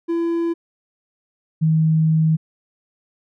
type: tone pair in turn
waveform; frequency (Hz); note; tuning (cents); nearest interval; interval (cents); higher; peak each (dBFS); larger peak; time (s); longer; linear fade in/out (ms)
triangle / sine; 336.4 / 158.76; E4 / D#3; +35 / +35; octave + minor second; 1300; first; -16 / -13; second; 0.08-0.54 / 1.61-2.37; second; 20
effects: none